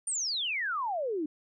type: exponential sweep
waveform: sine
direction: down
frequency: 9300 to 288.7 Hz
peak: -29 dBFS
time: 0.07-1.26 s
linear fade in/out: 5 ms
effects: none